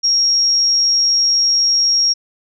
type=tone; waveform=sine; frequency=5588 Hz; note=F8; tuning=in tune; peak=-11 dBFS; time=0.03-2.14 s; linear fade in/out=20 ms; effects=none